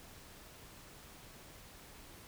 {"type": "silence", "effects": ["pink hiss -55 dBFS RMS until 2.27 s"]}